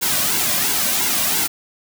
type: noise with flanger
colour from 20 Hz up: white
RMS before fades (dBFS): -19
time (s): 0.01-1.48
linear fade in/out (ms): 20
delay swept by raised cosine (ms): 1.6 to 2.34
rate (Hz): 2.9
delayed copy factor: -0.65
effects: none